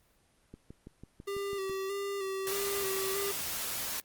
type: click train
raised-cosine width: 3 ms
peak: -33 dBFS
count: 8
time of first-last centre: 0.54-1.697 s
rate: 6.05 Hz
type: tone with vibrato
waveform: square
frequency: 392 Hz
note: G4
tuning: in tune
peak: -34 dBFS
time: 1.27-3.32 s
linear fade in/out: 10 ms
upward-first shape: square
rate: 1.6 Hz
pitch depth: 30 cents each way
type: noise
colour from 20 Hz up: white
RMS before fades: -36 dBFS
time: 2.47-4 s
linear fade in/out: 0 ms
effects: pink hiss -68 dBFS RMS until 4.04 s + Opus 24 kbps